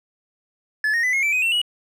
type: tone with pitch steps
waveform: triangle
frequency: 1723 / 1857.4 / 2002 / 2158 / 2327 / 2508 / 2704 / 2915 Hz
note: A6 / A#6 / B6 / C#7 / D7 / D#7 / E7 / F#7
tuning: -37 / -7 / +23 / -47 / -17 / +13 / +43 / -26 cents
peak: -16 dBFS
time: 0.84-1.616 s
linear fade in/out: 2 ms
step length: 97 ms
effects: none

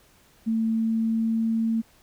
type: tone with pitch glide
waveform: sine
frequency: 224 to 225.3 Hz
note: A3 to A3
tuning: +31 to +41 cents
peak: -21 dBFS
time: 0.46-1.82 s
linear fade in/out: 20 ms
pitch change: +10 cents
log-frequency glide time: 0.7-1.3 s
effects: pink hiss -58 dBFS RMS until 2.02 s

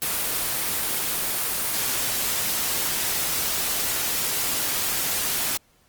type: noise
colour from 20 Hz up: white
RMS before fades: -25 dBFS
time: 0.02-5.57 s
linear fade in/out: 0 ms
effects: pink hiss -61 dBFS RMS until 5.88 s + Opus 24 kbps

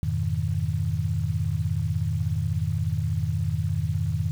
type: chord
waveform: sine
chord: F half-diminished seventh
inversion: none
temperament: equal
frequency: 87.31 / 103.83 / 123.47 / 155.56 Hz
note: F2 / Ab2 / Cb3 / Eb3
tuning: 0 / 0 / 0 / 0 cents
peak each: -28 / -28 / -31 / -28 dBFS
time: 0.03-4.31 s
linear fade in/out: 0 ms
effects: 8-bit

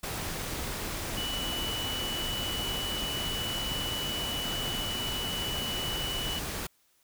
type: tone in noise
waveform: sine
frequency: 2960 Hz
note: F#7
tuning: in tune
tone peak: -33 dBFS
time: 1.17-6.39 s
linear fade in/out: 5 ms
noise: pink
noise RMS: -35 dBFS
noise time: 0.03-6.67 s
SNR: -1 dB
effects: white hiss -68 dBFS RMS until 7.03 s

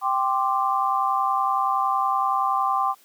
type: chord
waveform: sine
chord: G suspended fourth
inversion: none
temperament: just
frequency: 784 / 1045.3 / 1176 Hz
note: G5 / C6 / D6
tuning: 0 / -2 / +2 cents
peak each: -24 dBFS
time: 0.01-2.95 s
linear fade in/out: 50 ms
effects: white hiss -56 dBFS RMS until 3.04 s + high-pass 200 Hz 12 dB/octave

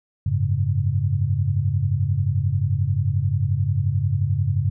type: chord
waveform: sine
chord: F# suspended second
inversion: none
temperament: equal with one note detuned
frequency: 92.5 / 103.83 / 138.19 Hz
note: F#2 / G#2 / C#3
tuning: 0 / 0 / -5 cents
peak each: -23 / -22 / -23 dBFS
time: 0.26-4.7 s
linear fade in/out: 5 ms
effects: none

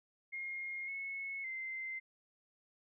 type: tone with pitch steps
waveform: sine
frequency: 2137 / 2192 / 2078 Hz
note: C7 / C#7 / C7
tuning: +36 / -20 / -12 cents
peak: -39 dBFS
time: 0.32-2 s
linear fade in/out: 20 ms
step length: 560 ms
effects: none

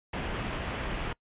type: low-pass noise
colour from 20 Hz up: pink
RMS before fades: -34 dBFS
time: 0.13-1.13 s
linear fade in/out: 5 ms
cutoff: 3300 Hz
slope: 48 dB/octave
effects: noise-tail reverb RT60 0.1 s tail -24 dB re dry + resampled to 8000 Hz

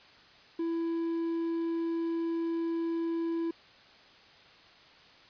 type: tone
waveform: triangle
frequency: 332.5 Hz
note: E4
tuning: 15 cents sharp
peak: -27 dBFS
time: 0.59-3.51 s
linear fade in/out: 5 ms
effects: white hiss -56 dBFS RMS until 5.29 s + resampled to 11025 Hz

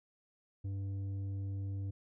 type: tone with tanh clipping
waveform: sine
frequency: 98 Hz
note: G2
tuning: in tune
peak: -37 dBFS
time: 0.64-1.91 s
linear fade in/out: 10 ms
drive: 7 dB
effects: none

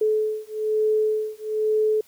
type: beating tone pair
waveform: sine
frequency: 430.6 / 431.7 Hz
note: A4 / A4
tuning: -37 / -33 cents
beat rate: 1.1 Hz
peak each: -23 / -23 dBFS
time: 0.01-2.01 s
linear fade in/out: 5 ms
effects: white hiss -56 dBFS RMS until 2.07 s

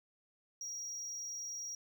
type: tone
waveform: triangle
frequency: 5690 Hz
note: F8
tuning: 31 cents sharp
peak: -39 dBFS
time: 0.61-1.75 s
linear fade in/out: 2 ms
effects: none

